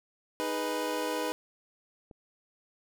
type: chord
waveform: 25% pulse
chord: G# minor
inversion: second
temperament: equal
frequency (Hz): 311.1 / 415.3 / 493.9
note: D#4 / G#4 / B4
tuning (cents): 0 / 0 / 0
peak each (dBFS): -31 / -34 / -29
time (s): 0.4-1.32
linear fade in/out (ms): 0
type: click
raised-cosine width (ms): 2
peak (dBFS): -35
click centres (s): 2.112
effects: none